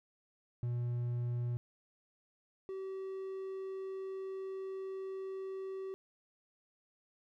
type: tone pair in turn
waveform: triangle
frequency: 120.7 / 383.2 Hz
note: B2 / G4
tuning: -39 / -39 cents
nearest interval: octave + minor sixth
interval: 2000 cents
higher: second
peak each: -31 / -37 dBFS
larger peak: first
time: 0.63-1.57 / 2.69-5.94 s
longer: second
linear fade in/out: 0 ms
effects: none